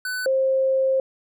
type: tone pair in turn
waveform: square / sine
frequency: 1500 / 530.3 Hz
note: F#6 / C5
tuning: +23 / +23 cents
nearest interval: octave + tritone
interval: 1800 cents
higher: first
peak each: -26 / -17 dBFS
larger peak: second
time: 0.05-0.26 / 0.26-1 s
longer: second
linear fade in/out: 2 ms
effects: none